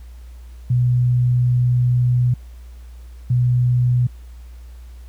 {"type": "tone bursts at uneven times", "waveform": "sine", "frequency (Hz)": 123.47, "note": "B2", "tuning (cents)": 0, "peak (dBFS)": -13, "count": 2, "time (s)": [[0.7, 2.34], [3.3, 4.07]], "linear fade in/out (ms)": 5, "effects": ["added 60 Hz sine -35 dBFS peak until 5.08 s", "pink hiss -55 dBFS RMS until 5.08 s"]}